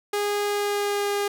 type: tone with pitch glide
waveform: sawtooth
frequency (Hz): 410.9 to 406.4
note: G#4 to G#4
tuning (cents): -18 to -38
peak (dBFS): -19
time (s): 0.13-1.28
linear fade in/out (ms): 5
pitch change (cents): -20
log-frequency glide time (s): 0.44-1.09
effects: none